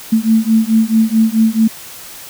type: beating tone pair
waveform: sine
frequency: 220 / 224.6 Hz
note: A3 / A3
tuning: 0 / +36 cents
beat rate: 4.6 Hz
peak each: -12 dBFS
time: 0.12-1.68 s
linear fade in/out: 10 ms
effects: white hiss -33 dBFS RMS until 2.29 s